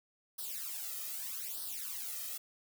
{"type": "noise with flanger", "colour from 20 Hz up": "blue", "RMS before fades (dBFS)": -41, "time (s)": [0.38, 2.38], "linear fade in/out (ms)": 10, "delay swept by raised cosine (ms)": [0.21, 1.61], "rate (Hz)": 0.81, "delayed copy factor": 1, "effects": []}